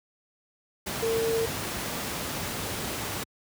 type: tone in noise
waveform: sine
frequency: 453.7 Hz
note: A#4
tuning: 47 cents flat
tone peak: -24 dBFS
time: 1.02-1.46 s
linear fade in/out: 10 ms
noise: pink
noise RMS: -32 dBFS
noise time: 0.86-3.24 s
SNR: +5 dB
effects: high-pass 80 Hz 12 dB/octave